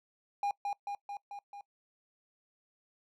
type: tone with echo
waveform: triangle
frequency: 810 Hz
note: G#5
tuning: 43 cents flat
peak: -27 dBFS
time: 0.43-0.51 s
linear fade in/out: 2 ms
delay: 220 ms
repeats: 5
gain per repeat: -3 dB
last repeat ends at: 1.61 s
effects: noise-tail reverb RT60 0.1 s tail -22 dB re dry